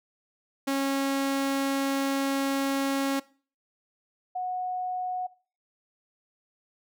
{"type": "tone pair in turn", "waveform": ["sawtooth", "sine"], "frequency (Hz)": [273.9, 732.8], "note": ["C#4", "F#5"], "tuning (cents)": [-21, -17], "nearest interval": "octave + perfect fourth", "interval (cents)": 1704, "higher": "second", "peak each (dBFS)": [-21, -28], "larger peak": "first", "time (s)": [[0.67, 3.2], [4.35, 5.27]], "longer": "first", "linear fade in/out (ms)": 10, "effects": ["noise-tail reverb RT60 0.4 s tail -21 dB re dry"]}